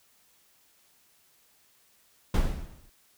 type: noise with exponential decay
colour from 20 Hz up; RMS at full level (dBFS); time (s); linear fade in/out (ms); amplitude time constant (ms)
brown; -19; 2.34-2.9; 5; 120
effects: white hiss -64 dBFS RMS until 3.17 s